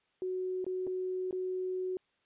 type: tone with dropouts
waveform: sine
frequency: 370 Hz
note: F#4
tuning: in tune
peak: -32 dBFS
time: 0.22-1.97 s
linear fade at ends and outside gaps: 1 ms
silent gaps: 0.644-0.665 / 0.868-0.873 / 1.31-1.327 s
effects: white hiss -74 dBFS RMS until 2.25 s + resampled to 8000 Hz